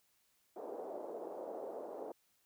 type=band-pass noise; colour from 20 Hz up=pink; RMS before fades=-45 dBFS; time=0.56-2.12 s; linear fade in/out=5 ms; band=390 to 690 Hz; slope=24 dB/octave; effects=white hiss -75 dBFS RMS until 2.45 s